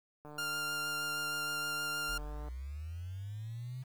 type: click train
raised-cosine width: 1 ms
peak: -36 dBFS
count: 334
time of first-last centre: 0.25-2.485 s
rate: 149 Hz
type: tone with vibrato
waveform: sawtooth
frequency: 1396.9 Hz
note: F6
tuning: in tune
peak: -31 dBFS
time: 0.38-2.18 s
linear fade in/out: 5 ms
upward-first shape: sine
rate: 6.4 Hz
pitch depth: 10 cents each way
type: linear sweep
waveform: sine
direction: up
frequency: 39 to 130.81 Hz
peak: -39 dBFS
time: 2.08-3.84 s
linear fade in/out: 20 ms
effects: 10-bit